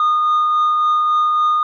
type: tone with tremolo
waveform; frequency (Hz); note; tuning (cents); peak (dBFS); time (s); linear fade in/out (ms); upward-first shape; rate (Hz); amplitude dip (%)
sine; 1226; D#6; -26; -9; 0-1.63; 2; triangle; 3.6; 30
effects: tanh soft clip ceiling -11 dBFS